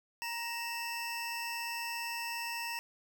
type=tone pair together; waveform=25% pulse; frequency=937.3 / 2651 Hz; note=A#5 / E7; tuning=+9 / +9 cents; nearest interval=octave + tritone; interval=1800 cents; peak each=-35 / -35 dBFS; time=0.22-2.79 s; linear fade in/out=0 ms; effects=none